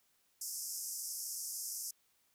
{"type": "band-pass noise", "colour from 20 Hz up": "pink", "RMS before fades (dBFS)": -42, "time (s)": [0.41, 1.91], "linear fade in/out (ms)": 5, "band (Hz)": [5100, 14000], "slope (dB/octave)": 96, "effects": ["white hiss -74 dBFS RMS until 2.34 s"]}